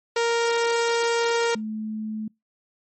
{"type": "tone pair in turn", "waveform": ["sawtooth", "sine"], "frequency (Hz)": [466.2, 216.6], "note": ["A#4", "A3"], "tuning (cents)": [0, -27], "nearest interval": "octave + minor second", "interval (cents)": 1327, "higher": "first", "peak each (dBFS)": [-16, -27], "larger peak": "first", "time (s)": [[0.16, 1.55], [1.55, 2.28]], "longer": "first", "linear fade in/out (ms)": 5, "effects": ["noise-tail reverb RT60 0.2 s tail -26 dB re dry", "MP3 32 kbps"]}